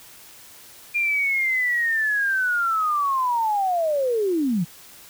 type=linear sweep; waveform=sine; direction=down; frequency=2415 to 155.5 Hz; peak=-19 dBFS; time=0.94-4.65 s; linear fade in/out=20 ms; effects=white hiss -46 dBFS RMS until 5.09 s